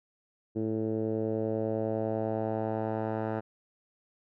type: tone with low-pass filter sweep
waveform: 10% pulse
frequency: 110 Hz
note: A2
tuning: in tune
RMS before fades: -31 dBFS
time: 0.55-3.41 s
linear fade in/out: 20 ms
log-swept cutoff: 360 to 1100 Hz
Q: 2.2
effects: none